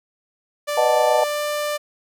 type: tone with pitch glide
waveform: sawtooth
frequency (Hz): 587.3 to 593.1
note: D5 to D5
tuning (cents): 0 to +17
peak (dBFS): -18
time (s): 0.67-1.78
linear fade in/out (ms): 20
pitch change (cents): +17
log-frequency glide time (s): 1.03-1.43
type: chord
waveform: sine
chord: B dominant seventh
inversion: none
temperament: equal with one note detuned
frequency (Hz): 493.9 / 615.5 / 740 / 880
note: B4 / D#5 / F#5 / A5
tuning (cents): 0 / -19 / 0 / 0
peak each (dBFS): -23 / -18 / -23 / -21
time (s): 0.77-1.24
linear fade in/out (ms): 5
effects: none